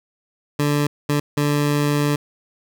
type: tone bursts at uneven times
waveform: 20% pulse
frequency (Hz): 146.1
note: D3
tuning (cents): -9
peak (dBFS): -12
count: 3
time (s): 0.59-0.87 / 1.09-1.2 / 1.37-2.16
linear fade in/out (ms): 5
effects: none